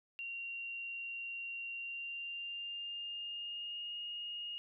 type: tone with pitch glide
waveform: sine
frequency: 2759 to 2858 Hz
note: F7 to F7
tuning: -22 to +39 cents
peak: -40 dBFS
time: 0.19-4.58 s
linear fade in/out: 0 ms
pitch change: +61 cents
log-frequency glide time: 1.73-3.96 s
effects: none